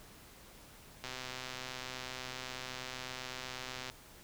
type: click train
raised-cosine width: 0.2 ms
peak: -24 dBFS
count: 367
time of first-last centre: 1.04-3.899 s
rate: 128 Hz
effects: pink hiss -56 dBFS RMS until 4.23 s